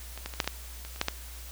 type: clicks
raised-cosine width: 0.2 ms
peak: -23 / -17 / -22 / -7 / -22 / -10 / -24 / -27 / -8 / -9 dBFS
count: 10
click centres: 0.176 / 0.26 / 0.338 / 0.402 / 0.444 / 0.476 / 0.85 / 0.961 / 1.014 / 1.084 s
effects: added 60 Hz sine -42 dBFS peak until 1.51 s + white hiss -47 dBFS RMS until 1.51 s